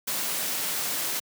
white noise, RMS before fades -29 dBFS, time 0.07-1.2 s, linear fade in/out 10 ms, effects high-pass 150 Hz 12 dB/octave

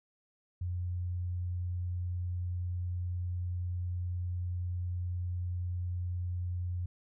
sine tone, 89 Hz, F2, 33 cents sharp, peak -32 dBFS, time 0.61-6.86 s, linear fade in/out 5 ms, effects none

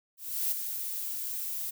violet noise with ADSR envelope, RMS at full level -28 dBFS, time 0.17-1.71 s, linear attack 350 ms, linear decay 4 ms, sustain -7 dB, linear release 14 ms, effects none

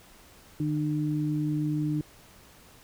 sine tone pair together, 151.3 / 301.8 Hz, D#3 / D4, -48 / +47 cents, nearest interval octave, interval 1195 cents, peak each -28 dBFS, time 0.6-2.01 s, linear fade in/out 2 ms, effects pink hiss -54 dBFS RMS until 2.83 s

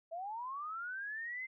sine linear sweep, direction up, 641 to 2093 Hz, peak -39 dBFS, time 0.11-1.47 s, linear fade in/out 20 ms, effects none

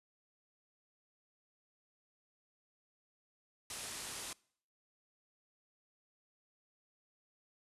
white low-pass noise, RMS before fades -45 dBFS, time 3.7-4.33 s, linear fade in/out 2 ms, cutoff 11000 Hz, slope 48 dB/octave, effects noise-tail reverb RT60 0.6 s tail -25 dB re dry + resampled to 32000 Hz

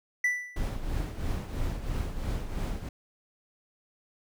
triangle tone with exponential decay, 1975.5 Hz, B6, in tune, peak -19 dBFS, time 0.24-0.7 s, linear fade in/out 5 ms, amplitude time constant 99 ms
brown noise with tremolo, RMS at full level -29 dBFS, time 0.56-2.89 s, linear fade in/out 5 ms, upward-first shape triangle, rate 3 Hz, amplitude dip 65%
effects none

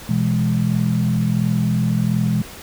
sine chord, E major, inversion second, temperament equal with one note detuned, 123.47 / 166.34 / 207.7 Hz, B2 / E3 / G#3, 0 / +16 / 0 cents, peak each -20 dBFS, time 0.09-2.42 s, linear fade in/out 5 ms, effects pink hiss -37 dBFS RMS until 2.62 s

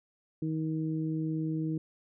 harmonic tone, 158.1 Hz, D#3, 28 cents sharp, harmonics 1 / 2 / 3, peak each -32 / -32 / -46 dBFS, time 0.42-1.78 s, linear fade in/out 5 ms, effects none

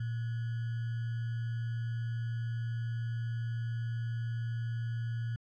sine tone with sample-and-hold, 116.1 Hz, A#2, 7 cents flat, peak -32 dBFS, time 0-5.36 s, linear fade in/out 5 ms, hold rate 1575 Hz, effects low-pass 3000 Hz 12 dB/octave

